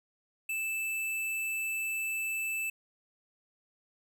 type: tone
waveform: square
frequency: 2637 Hz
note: E7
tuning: in tune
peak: -32 dBFS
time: 0.49-2.7 s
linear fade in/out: 5 ms
effects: none